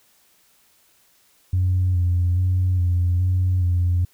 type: tone with vibrato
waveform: sine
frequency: 90 Hz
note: F#2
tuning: 47 cents flat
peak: -15 dBFS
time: 1.53-4.05 s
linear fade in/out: 5 ms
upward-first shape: square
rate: 1.2 Hz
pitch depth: 31 cents each way
effects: tanh soft clip ceiling -13 dBFS + white hiss -59 dBFS RMS until 4.13 s